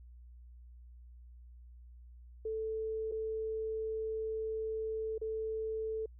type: tone with dropouts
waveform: sine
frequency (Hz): 440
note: A4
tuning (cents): 0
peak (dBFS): -34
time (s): 2.45-6.06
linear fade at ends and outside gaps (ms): 5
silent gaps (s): 3.115-3.12 / 5.181-5.214
effects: added 60 Hz sine -51 dBFS peak until 6.19 s